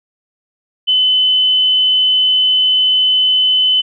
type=tone; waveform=sine; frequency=3027 Hz; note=F#7; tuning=39 cents sharp; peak=-9 dBFS; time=0.87-3.82 s; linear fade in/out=20 ms; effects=none